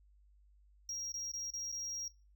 triangle tone with dropouts, 5630 Hz, F8, 13 cents sharp, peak -37 dBFS, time 0.89-2.08 s, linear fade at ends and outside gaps 2 ms, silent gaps 1.12-1.14 / 1.317-1.336 / 1.505-1.536 / 1.718-1.724 s, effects noise-tail reverb RT60 0.3 s tail -18 dB re dry + added 50 Hz sine -62 dBFS peak until 2.35 s

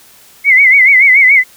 sine tone with vibrato, 2128 Hz, C7, 29 cents sharp, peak -3 dBFS, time 0.44-1.44 s, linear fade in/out 50 ms, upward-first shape sine, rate 7 Hz, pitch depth 110 cents each way, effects white hiss -42 dBFS RMS until 1.56 s

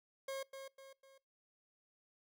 40% pulse tone with echo, 540 Hz, C#5, 45 cents flat, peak -39 dBFS, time 0.28-0.43 s, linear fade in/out 5 ms, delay 250 ms, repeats 3, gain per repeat -7 dB, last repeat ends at 1.18 s, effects noise-tail reverb RT60 0.3 s tail -25 dB re dry

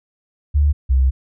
sine tone pair in turn, 72.9 / 65.52 Hz, D2 / C2, -12 / +3 cents, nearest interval major second, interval 185 cents, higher first, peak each -11 dBFS, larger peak neither, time 0.54-0.73 / 0.89-1.11 s, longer second, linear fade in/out 20 ms, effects none

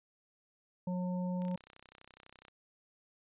harmonic tone, 180.9 Hz, F#3, 39 cents flat, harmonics 1 / 3 / 5, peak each -33 / -43 / -47 dBFS, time 0.87-1.56 s, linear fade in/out 5 ms
click train, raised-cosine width 0.2 ms, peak -36 dBFS, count 35, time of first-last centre 1.42-2.482 s, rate 32 Hz
effects resampled to 8000 Hz

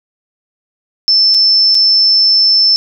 sine tone with dropouts, 5300 Hz, E8, 9 cents sharp, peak -6 dBFS, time 1.08-2.76 s, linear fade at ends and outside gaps 0 ms, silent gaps 1.342-1.346 / 1.746-1.751 s, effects none

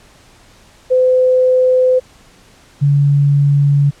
sine tone pair in turn, 510 / 142.45 Hz, C5 / C#3, -44 / +48 cents, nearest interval octave + minor seventh, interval 2208 cents, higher first, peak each -8 dBFS, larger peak neither, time 0.9-2 / 2.81-3.91 s, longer neither, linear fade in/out 20 ms, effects pink hiss -46 dBFS RMS until 4 s + low-pass 9000 Hz 12 dB/octave

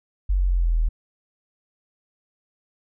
sine linear sweep, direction down, 47.94 to 38.89 Hz, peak -17 dBFS, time 0.29-0.89 s, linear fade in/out 10 ms, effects none

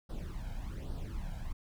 brown noise with flanger, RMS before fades -39 dBFS, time 0.09-1.53 s, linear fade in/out 10 ms, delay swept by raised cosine 0.21 to 1.31 ms, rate 1.2 Hz, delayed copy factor +0.75, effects none

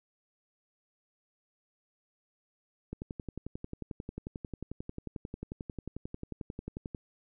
click train, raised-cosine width 3 ms, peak -25 dBFS, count 46, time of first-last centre 2.93-6.948 s, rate 11.2 Hz, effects none

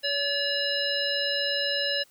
harmonic tone with a mistuned harmonic, 572 Hz, D5, 46 cents flat, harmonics 1 / 3 / 5 / 7 / 9, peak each -31 / -31 / -31 / -31 / -31 dBFS, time 0.03-2.04 s, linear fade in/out 20 ms, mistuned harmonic 1, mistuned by -15 cents, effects white hiss -60 dBFS RMS until 2.1 s

